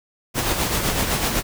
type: noise with tremolo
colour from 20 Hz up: pink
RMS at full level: -20 dBFS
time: 0.34-1.43 s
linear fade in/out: 50 ms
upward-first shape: sine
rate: 7.9 Hz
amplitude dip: 45%
effects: none